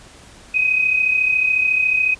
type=tone pair together; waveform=sine; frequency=2514 / 2548 Hz; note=D#7 / D#7; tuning=+17 / +41 cents; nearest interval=unison; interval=24 cents; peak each=-15 / -22 dBFS; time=0.54-2.15 s; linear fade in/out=10 ms; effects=pink hiss -44 dBFS RMS until 2.19 s + resampled to 22050 Hz